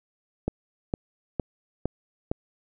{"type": "click train", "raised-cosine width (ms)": 2, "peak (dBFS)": -12, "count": 5, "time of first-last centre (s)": [0.48, 2.315], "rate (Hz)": 2.18, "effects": []}